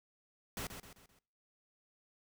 pink noise with echo, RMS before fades -41 dBFS, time 0.57-0.67 s, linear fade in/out 2 ms, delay 130 ms, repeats 4, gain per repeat -7 dB, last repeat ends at 1.19 s, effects noise-tail reverb RT60 0.6 s tail -24 dB re dry

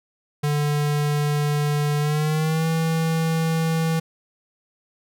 square tone with pitch glide, 147.3 to 162.5 Hz, D3 to E3, +6 to -24 cents, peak -20 dBFS, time 0.43-4 s, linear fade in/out 10 ms, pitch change +170 cents, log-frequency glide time 1.99-2.67 s, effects none

